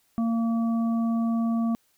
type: harmonic tone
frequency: 229.2 Hz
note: A#3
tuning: 29 cents flat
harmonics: 1 / 3 / 5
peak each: -22 / -36 / -39 dBFS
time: 0.18-1.75 s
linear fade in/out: 0 ms
effects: white hiss -67 dBFS RMS until 1.97 s